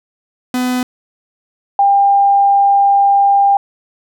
45% pulse / sine tone pair in turn, 250.9 / 798.3 Hz, B3 / G5, +28 / +31 cents, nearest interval octave + minor sixth, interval 2003 cents, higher second, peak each -14 / -7 dBFS, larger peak second, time 0.54-0.83 / 1.79-3.57 s, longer second, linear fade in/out 2 ms, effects none

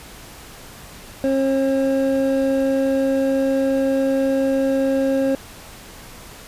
triangle tone pair together, 269.5 / 539 Hz, C#4 / C#5, -49 / -49 cents, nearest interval octave, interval 1200 cents, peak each -17 dBFS, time 1.24-5.35 s, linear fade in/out 0 ms, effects pink hiss -40 dBFS RMS until 6.47 s + resampled to 32000 Hz

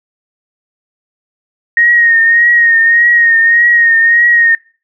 sine tone with vibrato, 1864.7 Hz, A#6, in tune, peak -5 dBFS, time 1.77-4.55 s, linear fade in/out 2 ms, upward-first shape triangle, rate 1.7 Hz, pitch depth 46 cents each way, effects noise-tail reverb RT60 0.4 s tail -24 dB re dry

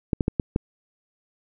clicks, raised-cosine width 3 ms, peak -8 dBFS, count 5, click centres 0.132 / 0.208 / 0.281 / 0.398 / 0.561 s, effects none

